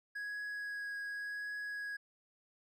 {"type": "tone with vibrato", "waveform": "triangle", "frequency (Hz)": 1661.2, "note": "G#6", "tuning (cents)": 0, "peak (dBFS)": -37, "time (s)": [0.15, 1.97], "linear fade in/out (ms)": 10, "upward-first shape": "triangle", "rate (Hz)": 0.89, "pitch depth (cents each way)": 12, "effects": []}